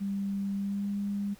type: tone with pitch glide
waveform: sine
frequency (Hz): 198.1 to 201.7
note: G3 to G3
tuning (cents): +18 to +50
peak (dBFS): -29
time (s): 0-1.35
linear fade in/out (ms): 20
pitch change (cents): +32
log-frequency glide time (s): 0.57-0.9
effects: pink hiss -57 dBFS RMS until 1.39 s